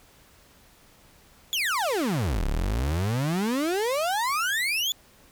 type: exponential two-way sweep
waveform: 35% pulse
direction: down then up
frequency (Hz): 3520 to 32.7 to 3520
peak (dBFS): -22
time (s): 1.53-4.92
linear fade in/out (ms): 0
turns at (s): 2.46
effects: pink hiss -56 dBFS RMS until 5.31 s